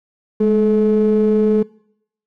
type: ring-modulated tone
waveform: triangle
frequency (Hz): 320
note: D#4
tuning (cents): +49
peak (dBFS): -5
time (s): 0.4-1.63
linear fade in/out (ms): 10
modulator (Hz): 111
effects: noise-tail reverb RT60 0.7 s tail -25 dB re dry + tanh soft clip ceiling -7 dBFS